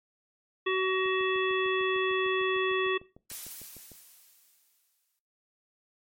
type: harmonic tone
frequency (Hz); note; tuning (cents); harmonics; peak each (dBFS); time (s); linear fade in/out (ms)
376.4; F#4; +30; 1 / 3 / 5 / 7 / 9; -27 / -32 / -34 / -35 / -37; 0.66-2.98; 10
type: click train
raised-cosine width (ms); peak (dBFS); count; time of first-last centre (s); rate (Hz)
2; -37; 20; 1.06-3.917; 6.65
type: noise with exponential decay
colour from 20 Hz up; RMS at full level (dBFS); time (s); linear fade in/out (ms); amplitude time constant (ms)
blue; -37; 3.3-5.19; 0; 410
effects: noise-tail reverb RT60 0.3 s tail -18 dB re dry + MP3 64 kbps